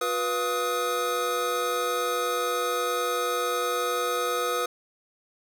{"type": "tone cluster", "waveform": "square", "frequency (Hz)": [359.7, 489.4, 699, 1260], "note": ["F#4", "B4", "F5", "D#6"], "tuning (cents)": [-49, -16, 1, 21], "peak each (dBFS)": [-36, -29, -37, -29], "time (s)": [0.01, 4.66], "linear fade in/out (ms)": 5, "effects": []}